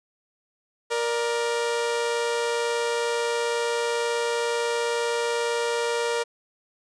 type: tone pair together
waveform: sawtooth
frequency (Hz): 469.9 / 592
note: A#4 / D5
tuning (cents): +14 / +14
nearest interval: major third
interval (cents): 400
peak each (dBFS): -20 / -28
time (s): 0.9-6.24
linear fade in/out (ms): 20
effects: resampled to 22050 Hz